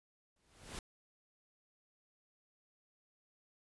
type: noise with exponential growth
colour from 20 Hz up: pink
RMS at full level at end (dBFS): -42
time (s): 0.36-0.79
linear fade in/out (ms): 2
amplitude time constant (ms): 92
effects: resampled to 24000 Hz